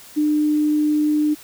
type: tone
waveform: sine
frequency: 301 Hz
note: D4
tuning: 43 cents sharp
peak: -15 dBFS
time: 0.16-1.35 s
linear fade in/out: 20 ms
effects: white hiss -43 dBFS RMS until 1.43 s